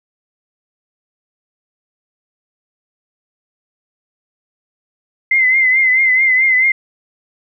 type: tone with vibrato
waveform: sine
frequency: 2066 Hz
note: C7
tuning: 22 cents flat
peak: -9 dBFS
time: 5.31-6.72 s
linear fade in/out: 5 ms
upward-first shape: triangle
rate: 4.6 Hz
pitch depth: 63 cents each way
effects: none